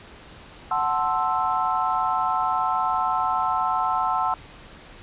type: chord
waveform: sine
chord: F# half-diminished seventh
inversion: none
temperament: equal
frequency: 740 / 880 / 1046.5 / 1318.5 Hz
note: F#5 / A5 / C6 / E6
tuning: 0 / 0 / 0 / 0 cents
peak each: -26 dBFS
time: 0.71-4.34 s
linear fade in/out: 2 ms
effects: pink hiss -45 dBFS RMS until 5.02 s + resampled to 8000 Hz